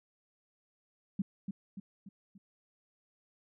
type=tone with echo; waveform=sine; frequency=196 Hz; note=G3; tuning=in tune; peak=-28 dBFS; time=1.19-1.22 s; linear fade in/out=5 ms; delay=290 ms; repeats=4; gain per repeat=-6 dB; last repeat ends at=2.38 s; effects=none